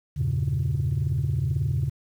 sine chord, E diminished seventh, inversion none, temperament equal, 82.41 / 98 / 116.54 / 138.59 Hz, E2 / G2 / Bb2 / Db3, 0 / 0 / 0 / 0 cents, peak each -28 / -29 / -27 / -24 dBFS, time 0.16-1.9 s, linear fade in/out 20 ms, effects tanh soft clip ceiling -17 dBFS + 9-bit

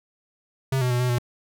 square tone with pitch steps, 133.4 / 125.5 / 122.7 / 125.2 / 121.5 Hz, C3 / B2 / B2 / B2 / B2, +34 / +28 / -11 / +24 / -28 cents, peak -21 dBFS, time 0.72-1.185 s, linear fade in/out 5 ms, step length 93 ms, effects none

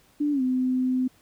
sine tone with pitch glide, 293.7 to 255.7 Hz, D4 to C4, 0 to -40 cents, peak -21 dBFS, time 0.2-1.08 s, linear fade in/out 10 ms, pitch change -240 cents, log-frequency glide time 0.32-0.42 s, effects pink hiss -60 dBFS RMS until 1.21 s

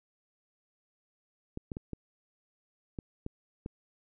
clicks, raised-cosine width 3 ms, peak -24 dBFS, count 7, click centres 1.574 / 1.718 / 1.769 / 1.933 / 2.988 / 3.264 / 3.661 s, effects none

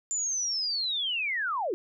sine linear sweep, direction down, 7200 to 317.4 Hz, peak -27 dBFS, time 0.11-1.74 s, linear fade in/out 0 ms, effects none

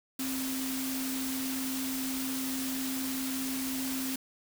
sine tone in noise, 263.4 Hz, C4, 12 cents sharp, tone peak -33 dBFS, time 0.19-4.16 s, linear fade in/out 5 ms, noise white, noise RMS -37 dBFS, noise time 0.19-4.16 s, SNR +1 dB, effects none

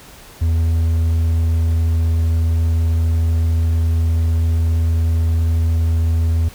triangle tone, 82.1 Hz, E2, 6 cents flat, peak -11 dBFS, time 0.41-6.49 s, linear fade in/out 10 ms, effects pink hiss -41 dBFS RMS until 6.54 s

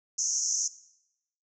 white band-pass noise, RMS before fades -29 dBFS, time 0.18-0.68 s, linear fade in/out 5 ms, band 5700 to 6700 Hz, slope 96 dB/octave, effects noise-tail reverb RT60 0.8 s tail -17 dB re dry

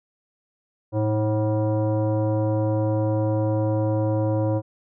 sine tone with frequency modulation, 110 Hz, A2, in tune, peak -19 dBFS, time 0.92-4.62 s, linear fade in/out 50 ms, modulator 430 Hz, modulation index 1.1, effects none

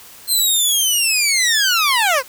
15% pulse linear sweep, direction down, 4186 to 480 Hz, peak -7 dBFS, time 0.27-2.23 s, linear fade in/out 50 ms, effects white hiss -41 dBFS RMS until 2.28 s

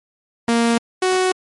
sawtooth tone pair in turn, 233.1 / 371.1 Hz, A#3 / F#4, 0 / +5 cents, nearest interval minor sixth, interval 805 cents, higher second, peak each -10 / -11 dBFS, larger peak first, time 0.48-0.78 / 1.02-1.32 s, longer neither, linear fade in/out 5 ms, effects MP3 48 kbps

